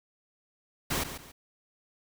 pink noise with echo, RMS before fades -30 dBFS, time 0.9-1.04 s, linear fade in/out 10 ms, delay 140 ms, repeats 2, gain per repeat -10 dB, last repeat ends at 1.32 s, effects none

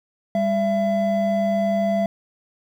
triangle tone pair together, 199.49 / 671 Hz, G3 / E5, +31 / +31 cents, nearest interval octave + major sixth, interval 2100 cents, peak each -20 / -18 dBFS, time 0.35-2.06 s, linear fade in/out 2 ms, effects 9-bit

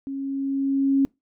sine tone with level ramp, 273.4 Hz, C#4, 24 cents flat, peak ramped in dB -28 to -15 dBFS, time 0.07-1.05 s, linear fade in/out 0 ms, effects noise-tail reverb RT60 0.2 s tail -25 dB re dry

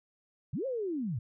sine linear two-way sweep, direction up then down, 99.9 to 553 to 99.9 Hz, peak -31 dBFS, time 0.53-1.19 s, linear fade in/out 5 ms, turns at 0.66 s, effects none

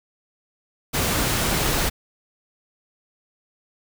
pink noise, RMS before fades -22 dBFS, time 0.93-1.9 s, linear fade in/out 20 ms, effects none

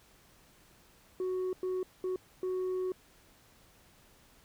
sine tone bursts at uneven times, 370 Hz, F#4, in tune, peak -28 dBFS, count 4, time 1.2-1.53 / 1.63-1.83 / 2.04-2.16 / 2.43-2.92 s, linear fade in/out 2 ms, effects tanh soft clip ceiling -30 dBFS + pink hiss -62 dBFS RMS until 4.44 s

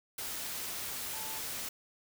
sine tone in noise, 880 Hz, A5, in tune, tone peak -47 dBFS, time 1.13-1.39 s, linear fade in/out 5 ms, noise white, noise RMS -39 dBFS, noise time 0.18-1.69 s, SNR -11 dB, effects none

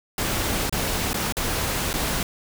pink noise with dropouts, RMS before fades -25 dBFS, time 0.18-2.23 s, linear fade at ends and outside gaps 2 ms, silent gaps 0.696-0.725 / 1.132-1.142 / 1.324-1.368 / 1.931-1.939 s, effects none

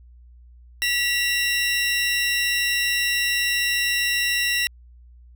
30% pulse tone pair together, 1946.7 / 2753 Hz, B6 / F7, -25 / -25 cents, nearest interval tritone, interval 600 cents, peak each -20 dBFS, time 0.82-4.67 s, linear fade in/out 0 ms, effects added 60 Hz sine -45 dBFS peak until 5.35 s

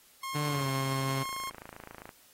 sawtooth tone, 1072 Hz, C6, 42 cents sharp, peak -31 dBFS, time 0.23-1.5 s, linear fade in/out 5 ms
sawtooth tone with pitch glide, 147.9 to 134.84 Hz, D3 to C#3, +13 to -48 cents, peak -26 dBFS, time 0.34-1.24 s, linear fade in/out 20 ms, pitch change -161 cents, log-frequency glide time 0.46-0.69 s
click train, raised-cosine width 0.5 ms, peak -30 dBFS, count 28, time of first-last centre 1.11-2.092 s, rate 27.5 Hz
effects white hiss -60 dBFS RMS until 2.33 s + AAC 48 kbps

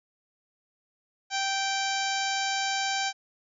harmonic tone, 781 Hz, G5, 7 cents flat, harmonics 1 / 2 / 3 / 4 / 5 / 6 / 7 / 8 / 9, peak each -30 / -33 / -35 / -36 / -37 / -38 / -38 / -39 / -40 dBFS, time 1.3-3.13 s, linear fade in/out 50 ms, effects none

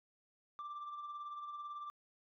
sine tone with tremolo, 1178 Hz, D6, 5 cents sharp, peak -39 dBFS, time 0.59-1.9 s, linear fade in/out 0 ms, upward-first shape sine, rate 18 Hz, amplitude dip 50%, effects tanh soft clip ceiling -41 dBFS

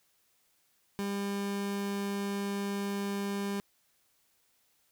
30% pulse tone, 200.1 Hz, G3, 36 cents sharp, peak -29 dBFS, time 0.99-3.6 s, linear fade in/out 0 ms, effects white hiss -71 dBFS RMS until 4.91 s

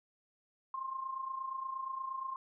sine tone with amplitude modulation, 1059 Hz, C6, 21 cents sharp, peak -34 dBFS, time 0.74-2.36 s, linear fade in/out 2 ms, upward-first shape sine, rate 28.5 Hz, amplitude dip 65%, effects none

